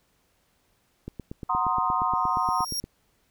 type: click train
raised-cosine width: 3 ms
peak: -22 dBFS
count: 16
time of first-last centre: 1.08-2.841 s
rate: 8.52 Hz
type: chord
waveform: sine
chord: C half-diminished seventh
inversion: second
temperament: equal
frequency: 740 / 932.3 / 1046.5 / 1244.5 Hz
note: Gb5 / Bb5 / C6 / Eb6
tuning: 0 / 0 / 0 / 0 cents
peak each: -30 / -28 / -26 / -28 dBFS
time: 1.49-2.65 s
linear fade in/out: 10 ms
type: tone with exponential growth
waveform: sawtooth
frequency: 5588 Hz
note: F8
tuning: in tune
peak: -23 dBFS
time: 2.15-2.8 s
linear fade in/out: 0 ms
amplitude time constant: 140 ms
effects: pink hiss -68 dBFS RMS until 3.3 s